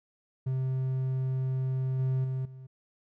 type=tone with level steps; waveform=triangle; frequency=130.81 Hz; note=C3; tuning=in tune; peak=-25 / -23 / -27 / -41 dBFS; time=0.46-2.67 s; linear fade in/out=10 ms; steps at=1.99 / 2.24 / 2.45 s; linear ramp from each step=5 ms; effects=none